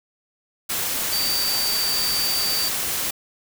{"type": "tone in noise", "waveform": "sine", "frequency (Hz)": 4622, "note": "D8", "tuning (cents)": -28, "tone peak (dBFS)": -22, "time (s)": [1.12, 2.69], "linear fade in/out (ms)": 10, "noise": "white", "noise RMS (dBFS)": -25, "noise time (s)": [0.69, 3.11], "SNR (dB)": 0, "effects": []}